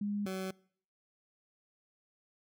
sine / 20% pulse tone pair in turn, 204.9 / 188.86 Hz, G#3 / F#3, -23 / +36 cents, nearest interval minor second, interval 141 cents, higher first, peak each -32 / -31 dBFS, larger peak second, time 0.01-0.26 / 0.26-0.51 s, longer neither, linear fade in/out 5 ms, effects noise-tail reverb RT60 0.6 s tail -25 dB re dry

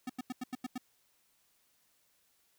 square tone bursts, 252.3 Hz, B3, 37 cents sharp, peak -36 dBFS, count 7, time 0.07-0.78 s, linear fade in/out 5 ms, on 26 ms, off 88 ms, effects white hiss -72 dBFS RMS until 2.58 s

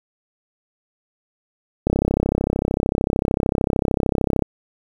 click train, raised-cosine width 2 ms, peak -4 dBFS, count 86, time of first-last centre 1.87-4.423 s, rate 33.3 Hz, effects 7-bit

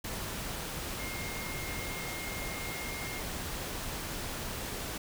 sine tone in noise, 2132 Hz, C7, 32 cents sharp, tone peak -42 dBFS, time 0.99-3.2 s, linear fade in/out 5 ms, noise pink, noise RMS -38 dBFS, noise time 0.04-4.98 s, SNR -7 dB, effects none

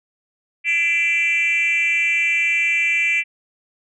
sine tone with frequency modulation, 2349 Hz, D7, in tune, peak -14 dBFS, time 0.64-3.24 s, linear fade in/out 50 ms, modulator 329 Hz, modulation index 0.87, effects tanh soft clip ceiling -13 dBFS

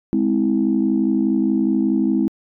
sine chord, Ab augmented, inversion none, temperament just, 207.7 / 259.6 / 324.5 Hz, Ab3 / C4 / E4, 0 / -13 / -27 cents, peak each -19 dBFS, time 0.13-2.28 s, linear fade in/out 0 ms, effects tanh soft clip ceiling -7 dBFS

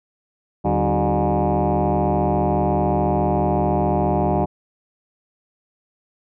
sine tone with frequency modulation, 262.6 Hz, C4, 6 cents sharp, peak -15 dBFS, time 0.64-4.46 s, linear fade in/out 20 ms, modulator 114 Hz, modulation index 5.2, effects tanh soft clip ceiling -11 dBFS

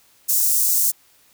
white high-pass noise, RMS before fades -18 dBFS, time 0.28-0.92 s, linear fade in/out 20 ms, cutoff 6300 Hz, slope 24 dB/octave, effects white hiss -56 dBFS RMS until 1.33 s

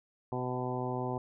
harmonic tone with a mistuned harmonic, 125.7 Hz, B2, 31 cents sharp, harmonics 1 / 2 / 3 / 4 / 5 / 6 / 7 / 8, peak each -37 / -39 / -38 / -42 / -43 / -41 / -41 / -44 dBFS, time 0.32-1.18 s, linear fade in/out 2 ms, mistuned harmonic 5, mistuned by +17 cents, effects none

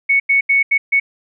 sine tone bursts at uneven times, 2217 Hz, C#7, in tune, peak -10 dBFS, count 5, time 0.09-0.2 / 0.29-0.41 / 0.49-0.63 / 0.71-0.78 / 0.92-1 s, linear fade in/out 10 ms, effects none

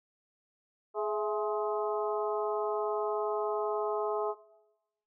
harmonic tone with a mistuned harmonic, 210.3 Hz, G#3, 22 cents sharp, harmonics 2 / 3 / 4 / 5 / 6, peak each -31 / -35 / -37 / -39 / -41 dBFS, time 0.94-4.35 s, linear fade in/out 50 ms, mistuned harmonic 3, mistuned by +73 cents, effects noise-tail reverb RT60 0.9 s tail -18 dB re dry

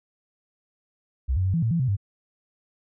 sine tone with pitch steps, 65 / 92.5 / 94.6 / 166.1 / 113.7 / 168.8 / 129 / 99.9 Hz, C2 / F#2 / F#2 / E3 / A#2 / E3 / C3 / G2, -11 / 0 / +39 / +13 / -43 / +41 / -24 / +33 cents, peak -20 dBFS, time 1.28-1.968 s, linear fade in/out 20 ms, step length 86 ms, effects none

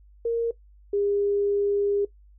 sine tone pair in turn, 464 / 404.9 Hz, A#4 / G#4, -8 / -44 cents, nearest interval major second, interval 236 cents, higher first, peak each -21 dBFS, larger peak neither, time 0.25-0.51 / 0.93-2.05 s, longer second, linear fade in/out 5 ms, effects noise-tail reverb RT60 0.1 s tail -17 dB re dry + added 50 Hz sine -50 dBFS peak until 2.38 s

